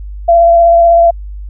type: tone with vibrato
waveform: sine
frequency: 679 Hz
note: F5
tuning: 49 cents flat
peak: -3 dBFS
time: 0.28-1.11 s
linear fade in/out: 10 ms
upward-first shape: triangle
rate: 16 Hz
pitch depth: 19 cents each way
effects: added 50 Hz sine -22 dBFS peak until 1.49 s